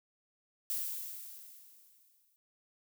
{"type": "noise with exponential decay", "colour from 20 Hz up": "violet", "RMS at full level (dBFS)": -34, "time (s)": [0.7, 2.36], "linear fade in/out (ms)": 0, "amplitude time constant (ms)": 360, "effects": []}